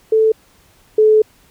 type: tone pair in turn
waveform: sine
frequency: 440 / 431.7 Hz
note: A4 / A4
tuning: 0 / -33 cents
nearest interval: unison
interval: 33 cents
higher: first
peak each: -9 / -7 dBFS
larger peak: second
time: 0.12-0.32 / 0.98-1.22 s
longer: second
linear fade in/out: 5 ms
effects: pink hiss -52 dBFS RMS until 1.5 s